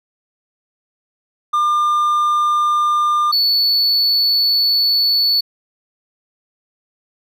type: tone pair in turn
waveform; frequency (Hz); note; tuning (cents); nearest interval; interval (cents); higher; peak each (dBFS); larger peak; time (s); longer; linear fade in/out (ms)
triangle; 1200 / 4445; D6 / C#8; +37 / +4; octave + major seventh; 2267; second; -11; neither; 1.53-3.32 / 3.32-5.41; second; 10
effects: none